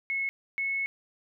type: tone pair in turn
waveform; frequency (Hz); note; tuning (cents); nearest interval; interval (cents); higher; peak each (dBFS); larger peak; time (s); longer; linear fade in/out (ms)
sine; 2186 / 2195; C#7 / C#7; -25 / -18; unison; 7; second; -27; neither; 0.1-0.29 / 0.58-0.86; second; 0
effects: none